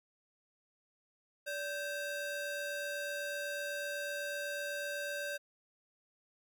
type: ring-modulated tone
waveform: 40% pulse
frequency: 1068 Hz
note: C6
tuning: 35 cents sharp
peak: -33 dBFS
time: 1.46-5.38 s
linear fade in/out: 20 ms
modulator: 490 Hz
effects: none